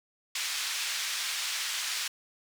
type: band-pass noise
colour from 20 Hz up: white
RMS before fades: -33 dBFS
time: 0.35-2.08 s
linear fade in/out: 5 ms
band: 1700 to 5500 Hz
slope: 12 dB/octave
effects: none